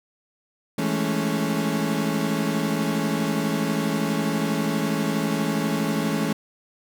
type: chord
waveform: 35% pulse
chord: A major seventh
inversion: second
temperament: equal with one note detuned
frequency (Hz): 163.49 / 207.7 / 220 / 277.2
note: E3 / G#3 / A3 / C#4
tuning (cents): -14 / 0 / 0 / 0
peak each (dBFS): -26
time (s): 0.78-6.33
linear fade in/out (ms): 5
effects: none